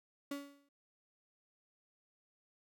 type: tone with exponential decay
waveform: 35% pulse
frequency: 282.6 Hz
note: C#4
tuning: 34 cents sharp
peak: -35 dBFS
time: 0.31-0.69 s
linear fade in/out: 5 ms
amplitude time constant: 81 ms
effects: none